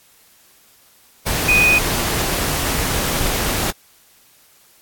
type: tone in noise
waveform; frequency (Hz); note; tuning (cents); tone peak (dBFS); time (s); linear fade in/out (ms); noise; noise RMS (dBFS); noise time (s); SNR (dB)
sine; 2489; D#7; 0; -11; 1.48-1.79; 10; pink; -20; 1.26-3.71; +6
effects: white hiss -52 dBFS RMS until 4.81 s + AAC 64 kbps